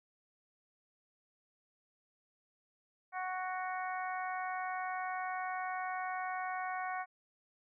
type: harmonic tone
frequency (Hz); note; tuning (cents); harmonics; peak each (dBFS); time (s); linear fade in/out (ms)
370; F#4; 0; 2 / 3 / 4 / 5 / 6; -38 / -42 / -44 / -46 / -48; 3.12-7.06; 50
effects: none